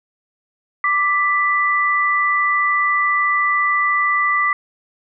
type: tone pair together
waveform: sine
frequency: 1174.7 / 1982.3 Hz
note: D6 / B6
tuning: 0 / +6 cents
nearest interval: major sixth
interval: 906 cents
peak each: -17 dBFS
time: 0.84-4.53 s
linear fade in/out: 2 ms
effects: none